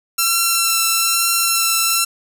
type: tone with vibrato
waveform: 5% pulse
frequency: 1349 Hz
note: E6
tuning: 40 cents sharp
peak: -3 dBFS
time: 0.18-2.05 s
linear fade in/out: 10 ms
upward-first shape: triangle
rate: 1.1 Hz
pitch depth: 15 cents each way
effects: none